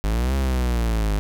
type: linear two-way sweep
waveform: 45% pulse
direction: up then down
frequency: 50 to 67.8 to 50 Hz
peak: -19 dBFS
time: 0.04-1.19 s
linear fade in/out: 0 ms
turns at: 0.35 s
effects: none